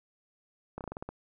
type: slowing click train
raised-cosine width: 1 ms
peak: -24 dBFS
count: 8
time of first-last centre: 0.78-1.09 s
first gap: 28 ms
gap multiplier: 1.15
effects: none